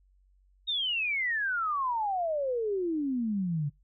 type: exponential sweep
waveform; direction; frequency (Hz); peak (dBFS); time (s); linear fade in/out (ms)
sine; down; 3757 to 139.2; -27; 0.67-3.7; 20
effects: noise-tail reverb RT60 0.2 s tail -24 dB re dry + added 47 Hz sine -61 dBFS peak until 3.83 s